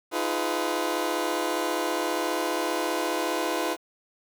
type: chord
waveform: 20% pulse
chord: F half-diminished seventh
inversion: third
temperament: just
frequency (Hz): 314.3 / 349.2 / 419.1 / 502.9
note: Eb4 / F4 / Ab4 / Cb5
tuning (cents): +18 / 0 / +16 / +31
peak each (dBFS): -26 / -25 / -29 / -26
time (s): 0.11-3.77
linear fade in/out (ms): 50
effects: 9-bit